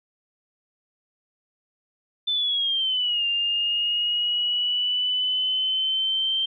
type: linear two-way sweep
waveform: sine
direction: down then up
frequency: 3544 to 2794 to 3139 Hz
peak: -21 dBFS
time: 2.27-6.46 s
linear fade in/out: 10 ms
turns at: 3.26 s
effects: none